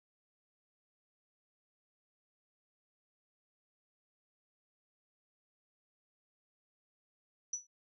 sine tone with exponential decay, 5920 Hz, F#8, in tune, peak -31 dBFS, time 7.53-7.67 s, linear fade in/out 5 ms, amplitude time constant 30 ms, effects none

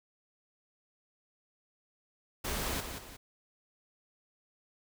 pink noise with echo, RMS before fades -35 dBFS, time 2.44-2.81 s, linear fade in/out 10 ms, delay 180 ms, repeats 2, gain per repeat -7 dB, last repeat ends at 3.17 s, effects none

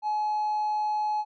triangle tone with hard clipping, 848 Hz, G#5, 36 cents sharp, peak -25 dBFS, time 0.02-1.25 s, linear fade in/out 50 ms, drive 4 dB, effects resampled to 16000 Hz

